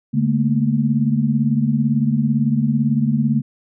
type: tone cluster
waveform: sine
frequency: 142.7 / 216.3 / 234.2 Hz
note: D3 / A3 / A#3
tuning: -49 / -29 / +8 cents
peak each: -19 dBFS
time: 0.13-3.42 s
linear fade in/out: 20 ms
effects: none